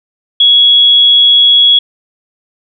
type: tone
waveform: sine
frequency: 3345 Hz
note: G#7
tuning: 12 cents sharp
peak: -3 dBFS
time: 0.4-1.79 s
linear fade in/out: 5 ms
effects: none